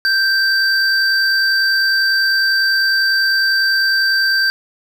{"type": "tone pair together", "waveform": "triangle", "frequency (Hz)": [1568, 4654], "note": ["G6", "D8"], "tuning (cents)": [0, -17], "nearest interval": "octave + perfect fifth", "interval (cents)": 1883, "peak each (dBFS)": [-12, -16], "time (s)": [0.05, 4.5], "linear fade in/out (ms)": 0, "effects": ["7-bit"]}